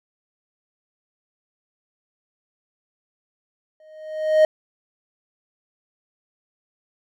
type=tone with exponential growth; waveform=triangle; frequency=622.3 Hz; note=D#5; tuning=in tune; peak=-7 dBFS; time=3.8-4.45 s; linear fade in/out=2 ms; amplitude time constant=140 ms; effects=none